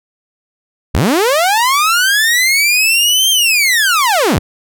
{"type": "linear two-way sweep", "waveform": "sawtooth", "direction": "up then down", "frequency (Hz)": [41.22, 3200, 41.22], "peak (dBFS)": -6, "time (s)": [0.94, 4.39], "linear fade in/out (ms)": 10, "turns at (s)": 3.3, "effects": []}